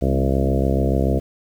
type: harmonic tone with a mistuned harmonic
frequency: 67 Hz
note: C2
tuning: 42 cents sharp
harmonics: 1 / 2 / 3 / 4 / 5 / 6 / 7 / 8 / 9 / 10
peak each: -20 / -23 / -25 / -26 / -27 / -28 / -28 / -29 / -30 / -30 dBFS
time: 0.01-1.2 s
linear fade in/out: 20 ms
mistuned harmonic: 3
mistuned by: +26 cents
effects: 8-bit